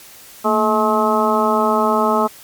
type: harmonic tone with a mistuned harmonic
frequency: 214.2 Hz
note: A3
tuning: 46 cents flat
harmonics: 1 / 2 / 3 / 4 / 5 / 6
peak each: -20 / -20 / -20 / -20 / -20 / -20 dBFS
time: 0.44-2.28 s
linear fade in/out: 20 ms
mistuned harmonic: 1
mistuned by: +100 cents
effects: white hiss -41 dBFS RMS until 2.43 s + MP3 96 kbps